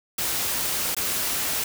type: noise with dropouts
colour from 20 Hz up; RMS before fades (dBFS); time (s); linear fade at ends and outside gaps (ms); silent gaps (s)
white; -26; 0.18-1.64; 5; 0.948-0.966
effects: none